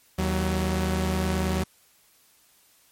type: tone pair together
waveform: sawtooth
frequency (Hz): 78.79 / 187.4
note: D#2 / F#3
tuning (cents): +22 / +22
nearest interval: octave + minor third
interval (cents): 1500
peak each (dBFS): -22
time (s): 0.18-1.64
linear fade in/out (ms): 10
effects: white hiss -60 dBFS RMS until 2.91 s + MP3 64 kbps